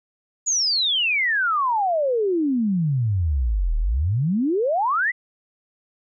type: exponential two-way sweep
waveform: sine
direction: down then up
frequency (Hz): 6960 to 36.51 to 2064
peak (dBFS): -18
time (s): 0.46-5.12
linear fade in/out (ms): 20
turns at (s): 3.77
effects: none